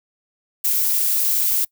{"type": "noise", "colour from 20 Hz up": "violet", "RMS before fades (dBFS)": -19, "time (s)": [0.64, 1.65], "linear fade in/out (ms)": 10, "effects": ["noise-tail reverb RT60 0.1 s tail -24 dB re dry"]}